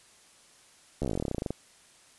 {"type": "slowing click train", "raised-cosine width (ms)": 2, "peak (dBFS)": -17, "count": 20, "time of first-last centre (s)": [1.02, 1.506], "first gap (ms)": 13, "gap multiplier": 1.07, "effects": ["white hiss -58 dBFS RMS until 2.18 s", "resampled to 24000 Hz"]}